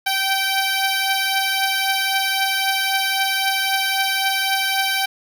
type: beating tone pair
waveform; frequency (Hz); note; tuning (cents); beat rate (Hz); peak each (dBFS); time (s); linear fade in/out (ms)
10% pulse; 775 / 778.8; G5 / G5; -20 / -12; 3.8; -11 / -16; 0.06-5.06; 10
effects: none